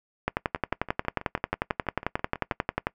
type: two click trains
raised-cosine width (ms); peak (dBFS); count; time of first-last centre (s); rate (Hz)
0.5; -22 / -9; 13 / 30; 0.56-2.521 / 0.28-2.869; 6.12 / 11.2
effects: noise-tail reverb RT60 0.1 s tail -22 dB re dry